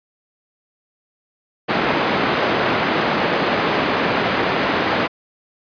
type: band-pass noise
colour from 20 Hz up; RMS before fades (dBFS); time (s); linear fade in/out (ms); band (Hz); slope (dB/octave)
pink; -19; 1.68-5.08; 20; 240 to 2500; 12
effects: resampled to 11025 Hz